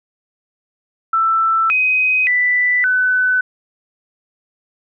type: tone with pitch steps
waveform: sine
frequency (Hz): 1329 / 2515 / 1981 / 1504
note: E6 / D#7 / B6 / F#6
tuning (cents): +14 / +18 / +5 / +28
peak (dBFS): -12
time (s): 1.13-3.41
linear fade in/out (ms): 5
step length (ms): 570
effects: none